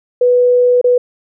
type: tone with dropouts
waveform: sine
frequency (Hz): 492.9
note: B4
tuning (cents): -3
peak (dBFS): -7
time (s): 0.21-0.98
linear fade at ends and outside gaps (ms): 5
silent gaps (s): 0.814-0.842
effects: none